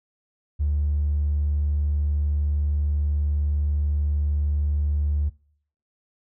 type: tone with tanh clipping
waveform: triangle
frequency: 73.42 Hz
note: D2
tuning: in tune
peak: -19 dBFS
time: 0.59-5.3 s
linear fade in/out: 20 ms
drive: 1 dB
effects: noise-tail reverb RT60 0.6 s tail -24 dB re dry